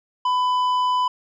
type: tone with tanh clipping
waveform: sine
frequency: 1000 Hz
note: B5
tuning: 21 cents sharp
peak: -19 dBFS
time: 0.25-1.08 s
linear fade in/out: 5 ms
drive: 8 dB
effects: none